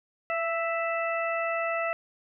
harmonic tone with a mistuned harmonic, 660 Hz, E5, 2 cents sharp, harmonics 1 / 2 / 3 / 4, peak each -29 / -32 / -34 / -35 dBFS, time 0.3-1.93 s, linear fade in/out 0 ms, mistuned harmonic 1, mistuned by +22 cents, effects none

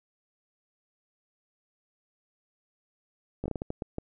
slowing click train, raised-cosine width 2 ms, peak -19 dBFS, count 9, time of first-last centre 3.44-3.984 s, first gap 17 ms, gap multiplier 1.38, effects none

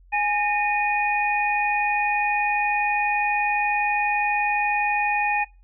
sine tone cluster, 830 / 1825 / 2467 Hz, G#5 / A#6 / D#7, -1 / -37 / -15 cents, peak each -22 / -28 / -23 dBFS, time 0.12-5.45 s, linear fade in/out 20 ms, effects noise-tail reverb RT60 0.3 s tail -24 dB re dry + added 44 Hz sine -49 dBFS peak until 5.63 s

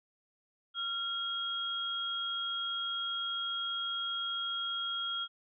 sine tone pair together, 1377 / 3275 Hz, F6 / G#7, -25 / -25 cents, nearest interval octave + minor third, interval 1500 cents, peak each -38 / -34 dBFS, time 0.74-5.28 s, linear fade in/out 50 ms, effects none

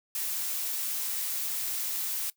blue noise, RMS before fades -32 dBFS, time 0.15-2.3 s, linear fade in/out 2 ms, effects noise-tail reverb RT60 0.1 s tail -19 dB re dry

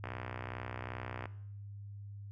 click train, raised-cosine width 0.5 ms, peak -25 dBFS, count 77, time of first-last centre 0.04-1.256 s, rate 62.5 Hz, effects noise-tail reverb RT60 0.7 s tail -18 dB re dry + added 101 Hz sine -44 dBFS peak until 2.31 s

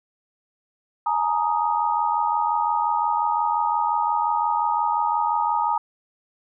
sine chord, Ab suspended second, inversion none, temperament equal with one note detuned, 846.6 / 932.3 / 1244.5 Hz, Ab5 / Bb5 / Eb6, +33 / 0 / 0 cents, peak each -24 / -22 / -26 dBFS, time 1.06-5.78 s, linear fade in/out 5 ms, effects none

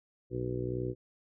harmonic tone, 61.74 Hz, B1, in tune, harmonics 1 / 2 / 3 / 4 / 5 / 6 / 7 / 8, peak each -45 / -36 / -45 / -47 / -40 / -36 / -46 / -42 dBFS, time 0.3-0.95 s, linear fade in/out 50 ms, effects none

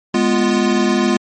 square chord, F diminished, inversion first, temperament equal, 207.7 / 246.9 / 349.2 Hz, Ab3 / Cb4 / F4, 0 / 0 / 0 cents, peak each -18 dBFS, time 0.14-1.17 s, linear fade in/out 5 ms, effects low-pass 11000 Hz 12 dB/octave + MP3 32 kbps

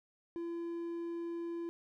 triangle tone, 339 Hz, E4, 49 cents sharp, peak -35 dBFS, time 0.36-1.69 s, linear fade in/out 0 ms, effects none

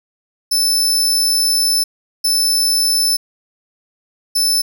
sawtooth tone bursts at uneven times, 5274 Hz, E8, in tune, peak -10 dBFS, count 3, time 0.51-1.84 / 2.24-3.17 / 4.35-4.62 s, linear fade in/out 10 ms, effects none

